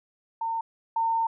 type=tone pair in turn; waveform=sine; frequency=909 / 909 Hz; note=A#5 / A#5; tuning=-44 / -44 cents; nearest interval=unison; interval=0 cents; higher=neither; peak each=-26 / -22 dBFS; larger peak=second; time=0.41-0.61 / 0.96-1.27 s; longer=second; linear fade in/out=5 ms; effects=none